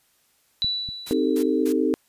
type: tone with exponential decay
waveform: sine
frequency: 3951 Hz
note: B7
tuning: in tune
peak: -19 dBFS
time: 0.62-1.64 s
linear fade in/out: 0 ms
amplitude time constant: 220 ms
type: clicks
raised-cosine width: 5 ms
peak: -23 / -26 dBFS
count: 2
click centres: 0.645 / 0.889 s
type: noise bursts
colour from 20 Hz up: white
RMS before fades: -37 dBFS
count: 3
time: 1.06-1.728 s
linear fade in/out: 10 ms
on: 76 ms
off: 220 ms
type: chord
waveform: sine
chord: A half-diminished seventh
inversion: first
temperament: equal with one note detuned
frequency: 261.6 / 311.1 / 392 / 447.2 Hz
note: C4 / Eb4 / G4 / A4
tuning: 0 / 0 / 0 / +28 cents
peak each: -24 / -23 / -26 / -25 dBFS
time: 1.11-1.94 s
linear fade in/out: 0 ms
effects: white hiss -64 dBFS RMS until 2.08 s + resampled to 32000 Hz